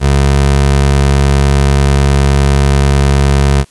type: tone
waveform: 25% pulse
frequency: 69.5 Hz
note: C#2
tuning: 5 cents sharp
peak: -3 dBFS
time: 0-3.65 s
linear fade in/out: 50 ms
effects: white hiss -47 dBFS RMS until 3.7 s + resampled to 24000 Hz